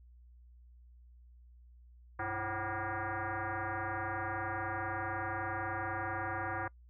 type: tone with frequency modulation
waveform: sine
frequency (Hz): 337.9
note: E4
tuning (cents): +43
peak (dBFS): -34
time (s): 2.19-6.68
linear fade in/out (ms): 5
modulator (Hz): 217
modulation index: 6.7
effects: noise-tail reverb RT60 0.1 s tail -25 dB re dry + added 60 Hz sine -55 dBFS peak until 6.89 s